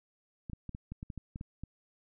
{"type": "clicks", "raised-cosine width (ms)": 5, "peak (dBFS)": -28, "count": 11, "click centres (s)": [0.498, 0.533, 0.693, 0.749, 0.92, 1.029, 1.102, 1.177, 1.359, 1.411, 1.636], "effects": []}